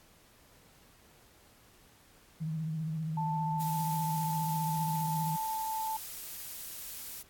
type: tone with vibrato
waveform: sine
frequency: 158.4 Hz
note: D#3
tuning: 31 cents sharp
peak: -32 dBFS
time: 2.4-5.37 s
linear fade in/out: 20 ms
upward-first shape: sine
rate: 15 Hz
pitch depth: 48 cents each way
type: tone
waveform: sine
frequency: 882 Hz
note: A5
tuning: 4 cents sharp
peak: -32 dBFS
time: 3.17-5.97 s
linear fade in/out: 5 ms
type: noise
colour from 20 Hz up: blue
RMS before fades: -42 dBFS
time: 3.59-7.23 s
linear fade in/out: 20 ms
effects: pink hiss -61 dBFS RMS until 7.29 s + AAC 64 kbps